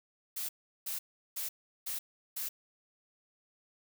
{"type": "noise bursts", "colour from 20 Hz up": "blue", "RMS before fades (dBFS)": -37, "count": 5, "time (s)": [0.36, 2.49], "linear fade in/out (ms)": 10, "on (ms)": 130, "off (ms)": 370, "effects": []}